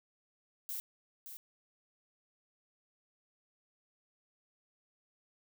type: noise with echo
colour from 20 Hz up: violet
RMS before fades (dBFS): -40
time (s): 0.69-0.8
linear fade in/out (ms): 0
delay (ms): 570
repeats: 1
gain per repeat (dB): -8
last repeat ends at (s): 1.37
effects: none